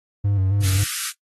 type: tone with vibrato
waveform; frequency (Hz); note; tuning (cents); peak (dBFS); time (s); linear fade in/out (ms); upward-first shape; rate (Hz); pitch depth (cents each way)
triangle; 98; G2; 0; -15; 0.24-0.84; 10; square; 3.7; 50
type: high-pass noise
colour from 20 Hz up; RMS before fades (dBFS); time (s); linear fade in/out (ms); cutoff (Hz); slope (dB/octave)
white; -26; 0.61-1.13; 50; 1200; 96
effects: noise-tail reverb RT60 0.1 s tail -20 dB re dry + AAC 32 kbps